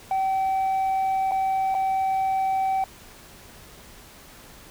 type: tone with dropouts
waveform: sine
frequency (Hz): 768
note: G5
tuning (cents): -36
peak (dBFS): -18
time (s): 0.11-2.84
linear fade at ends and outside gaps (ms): 2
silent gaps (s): 1.312-1.318 / 1.744-1.749
effects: tanh soft clip ceiling -20 dBFS + pink hiss -47 dBFS RMS until 4.7 s